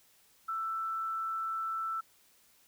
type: tone with amplitude modulation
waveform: sine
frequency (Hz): 1328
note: E6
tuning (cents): +12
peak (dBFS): -31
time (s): 0.48-2.01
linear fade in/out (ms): 10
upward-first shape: sine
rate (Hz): 186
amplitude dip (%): 25
effects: white hiss -65 dBFS RMS until 2.67 s